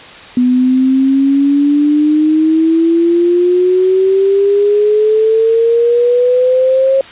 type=exponential sweep; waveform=sine; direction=up; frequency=246.9 to 541 Hz; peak=-7 dBFS; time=0.37-7.01 s; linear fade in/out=2 ms; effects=white hiss -33 dBFS RMS until 7.11 s + resampled to 8000 Hz